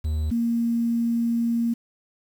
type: tone pair in turn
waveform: triangle / sine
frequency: 77.6 / 233.1 Hz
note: D#2 / A#3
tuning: -4 / 0 cents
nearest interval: octave + perfect fifth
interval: 1904 cents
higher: second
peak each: -20 dBFS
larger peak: neither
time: 0.04-0.31 / 0.31-1.74 s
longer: second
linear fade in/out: 10 ms
effects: 8-bit